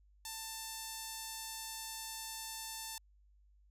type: tone with notch filter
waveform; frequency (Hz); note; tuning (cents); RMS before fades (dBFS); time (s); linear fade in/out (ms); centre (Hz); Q
5% pulse; 890; A5; +20; -45; 0.25-2.98; 2; 2200; 1.5
effects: added 50 Hz sine -63 dBFS peak until 3.7 s